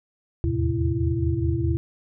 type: tone cluster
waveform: sine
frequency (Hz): 78.4 / 83.2 / 109.8 / 128.8 / 334.2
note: D#2 / E2 / A2 / C3 / E4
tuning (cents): +14 / +17 / -3 / -27 / +24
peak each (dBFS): -27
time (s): 0.44-1.77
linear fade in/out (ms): 0
effects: none